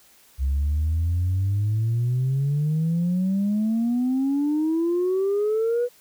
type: exponential sweep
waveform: sine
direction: up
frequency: 65.6 to 493.9 Hz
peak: -18 dBFS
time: 0.38-5.89 s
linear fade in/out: 50 ms
effects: tanh soft clip ceiling -17 dBFS + white hiss -55 dBFS RMS until 6 s